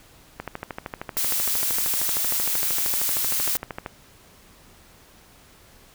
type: click train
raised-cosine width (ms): 0.5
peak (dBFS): -15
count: 46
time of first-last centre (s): 0.4-3.862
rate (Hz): 13
type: noise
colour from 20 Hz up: blue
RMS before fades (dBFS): -24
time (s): 1.17-3.57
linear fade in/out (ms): 0
effects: pink hiss -52 dBFS RMS until 5.94 s